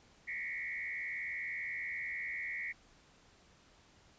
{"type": "tone with frequency modulation", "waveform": "sine", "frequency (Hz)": 2070, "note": "C7", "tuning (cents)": -19, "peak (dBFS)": -37, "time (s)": [0.27, 2.73], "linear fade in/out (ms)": 20, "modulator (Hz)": 80.3, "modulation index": 2.5, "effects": ["pink hiss -64 dBFS RMS until 4.18 s", "resampled to 16000 Hz"]}